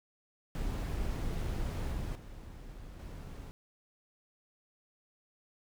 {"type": "noise with level steps", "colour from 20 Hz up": "brown", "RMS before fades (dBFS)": [-35, -37, -47, -44], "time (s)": [0.55, 3.51], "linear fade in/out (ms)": 0, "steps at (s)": [1.92, 2.15, 2.99], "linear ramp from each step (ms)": 5, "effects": []}